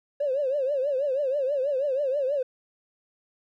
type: tone with vibrato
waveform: triangle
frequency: 550 Hz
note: C#5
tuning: 14 cents flat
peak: -19 dBFS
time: 0.2-2.43 s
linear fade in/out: 10 ms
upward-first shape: triangle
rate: 6.2 Hz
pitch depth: 160 cents each way
effects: tanh soft clip ceiling -21 dBFS